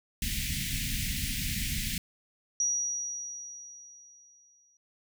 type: band-stop noise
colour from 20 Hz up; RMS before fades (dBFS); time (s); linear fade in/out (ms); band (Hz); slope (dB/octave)
pink; -32; 0.22-1.98; 2; 250 to 1900; 48
type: tone with exponential decay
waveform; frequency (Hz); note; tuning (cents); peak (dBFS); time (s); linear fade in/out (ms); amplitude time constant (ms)
sine; 5780; F#8; -41; -24; 2.6-4.77; 2; 470
effects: none